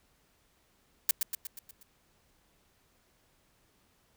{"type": "noise with echo", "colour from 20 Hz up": "blue", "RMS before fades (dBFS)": -24, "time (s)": [1.09, 1.11], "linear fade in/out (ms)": 2, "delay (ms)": 120, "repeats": 6, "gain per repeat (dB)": -5, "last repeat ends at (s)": 1.83, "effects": ["pink hiss -69 dBFS RMS until 4.16 s"]}